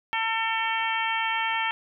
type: harmonic tone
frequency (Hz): 449.3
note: A4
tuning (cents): +36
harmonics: 2 / 3 / 4 / 5 / 6 / 7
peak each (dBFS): -28 / -33 / -31 / -31 / -33 / -34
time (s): 0.13-1.71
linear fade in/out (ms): 0
effects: none